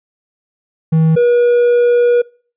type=tone pair in turn; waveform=triangle; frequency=160.2 / 481.7 Hz; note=E3 / B4; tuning=-49 / -43 cents; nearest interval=octave + perfect fifth; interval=1906 cents; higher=second; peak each=-6 dBFS; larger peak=neither; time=0.92-1.16 / 1.16-2.22 s; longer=second; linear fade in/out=10 ms; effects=noise-tail reverb RT60 0.4 s tail -24 dB re dry + resampled to 8000 Hz